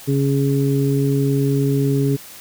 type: harmonic tone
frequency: 138.59 Hz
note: C#3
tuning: in tune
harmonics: 1 / 2 / 3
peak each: -17 / -20 / -22 dBFS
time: 0.07-2.17 s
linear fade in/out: 20 ms
effects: white hiss -39 dBFS RMS until 2.4 s